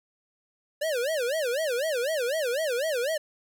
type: tone with vibrato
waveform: square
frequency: 553 Hz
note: C#5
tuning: 4 cents flat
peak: -26 dBFS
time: 0.81-3.18 s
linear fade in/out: 10 ms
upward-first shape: sine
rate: 4 Hz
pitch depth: 280 cents each way
effects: none